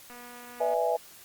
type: click train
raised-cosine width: 0.5 ms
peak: -33 dBFS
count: 156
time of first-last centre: 0.1-0.738 s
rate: 243 Hz
type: chord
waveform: sine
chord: E dominant seventh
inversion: second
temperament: equal with one note detuned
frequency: 493.9 / 599.7 / 659.3 / 830.6 Hz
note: B4 / D5 / E5 / G#5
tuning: 0 / +36 / 0 / 0 cents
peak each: -29 / -32 / -28 / -30 dBFS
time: 0.6-0.97 s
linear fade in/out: 10 ms
effects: white hiss -51 dBFS RMS until 1.24 s + Opus 48 kbps